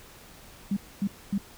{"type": "tone bursts", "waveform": "sine", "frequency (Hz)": 199.2, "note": "G3", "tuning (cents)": 28, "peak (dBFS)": -23, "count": 3, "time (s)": [0.71, 1.381], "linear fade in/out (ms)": 5, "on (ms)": 57, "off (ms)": 250, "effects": ["pink hiss -50 dBFS RMS until 1.57 s"]}